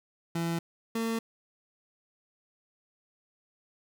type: tone pair in turn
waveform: 30% pulse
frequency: 167.7 / 227 Hz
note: E3 / A#3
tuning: +30 / -46 cents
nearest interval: perfect fourth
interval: 524 cents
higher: second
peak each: -26 dBFS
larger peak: neither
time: 0.35-0.59 / 0.95-1.19 s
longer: neither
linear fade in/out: 5 ms
effects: none